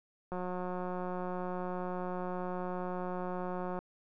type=click train; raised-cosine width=1 ms; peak=-25 dBFS; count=629; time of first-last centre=0.32-3.79 s; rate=181 Hz; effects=none